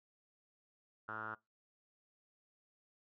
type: tone with low-pass filter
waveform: 5% pulse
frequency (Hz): 109.1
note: A2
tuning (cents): -14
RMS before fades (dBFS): -44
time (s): 1.08-1.35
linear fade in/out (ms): 10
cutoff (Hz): 1400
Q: 10
effects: noise-tail reverb RT60 0.2 s tail -21 dB re dry